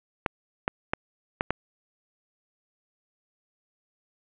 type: clicks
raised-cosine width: 0.5 ms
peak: -9 dBFS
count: 5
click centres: 0.262 / 0.679 / 0.935 / 1.409 / 1.506 s
effects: resampled to 8000 Hz + 8-bit